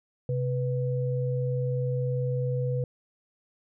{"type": "tone pair together", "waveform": "sine", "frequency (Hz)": [130.81, 493.9], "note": ["C3", "B4"], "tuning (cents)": [0, 0], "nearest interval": "octave + major seventh", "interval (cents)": 2300, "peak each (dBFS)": [-26, -31], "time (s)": [0.29, 2.84], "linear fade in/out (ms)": 2, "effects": []}